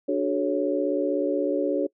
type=chord; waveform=sine; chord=D major seventh; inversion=none; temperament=equal with one note detuned; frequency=293.7 / 370 / 429.5 / 554.4 Hz; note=D4 / F#4 / A4 / C#5; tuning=0 / 0 / -42 / 0 cents; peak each=-26 / -28 / -29 / -26 dBFS; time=0.08-1.87 s; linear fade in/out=10 ms; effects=noise-tail reverb RT60 0.1 s tail -23 dB re dry